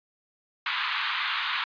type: band-pass noise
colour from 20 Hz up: pink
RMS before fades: -29 dBFS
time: 0.66-1.64 s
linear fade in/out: 2 ms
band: 1000 to 4000 Hz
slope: 48 dB/octave
effects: resampled to 11025 Hz